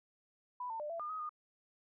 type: tone with pitch steps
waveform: sine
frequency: 990 / 899 / 597 / 671 / 1210 / 1263 / 1224 Hz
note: B5 / A5 / D5 / E5 / D#6 / D#6 / D#6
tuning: +4 / +37 / +28 / +31 / -49 / +26 / -29 cents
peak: -38 dBFS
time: 0.6-1.293 s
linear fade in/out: 5 ms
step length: 99 ms
effects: none